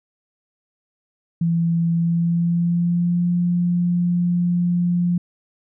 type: tone with pitch glide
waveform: sine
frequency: 167.8 to 175.23 Hz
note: E3 to F3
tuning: +31 to +6 cents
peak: -16 dBFS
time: 1.41-5.18 s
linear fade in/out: 5 ms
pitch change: +75 cents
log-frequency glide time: 1.93-3.3 s
effects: none